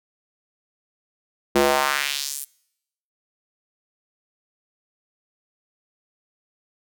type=tone with high-pass filter sweep; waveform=square; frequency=70.3 Hz; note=C#2; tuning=25 cents sharp; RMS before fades=-22 dBFS; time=1.55-2.45 s; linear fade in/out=10 ms; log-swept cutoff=310 to 11000 Hz; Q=1.6; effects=noise-tail reverb RT60 0.8 s tail -24 dB re dry